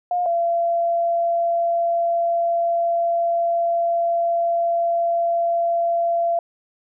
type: tone pair in turn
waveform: sine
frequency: 711 / 681.4 Hz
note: F5 / F5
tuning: +31 / -43 cents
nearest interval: minor second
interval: 74 cents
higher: first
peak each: -18 / -17 dBFS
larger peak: second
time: 0.11-0.26 / 0.26-6.39 s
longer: second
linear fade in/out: 2 ms
effects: none